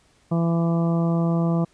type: harmonic tone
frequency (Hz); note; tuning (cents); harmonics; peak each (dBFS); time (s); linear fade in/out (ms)
167.6; E3; +29; 1 / 2 / 3 / 4 / 5 / 6 / 7; -19 / -28 / -32 / -31 / -39 / -38 / -37; 0.31-1.65; 10
effects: pink hiss -60 dBFS RMS until 1.73 s + resampled to 22050 Hz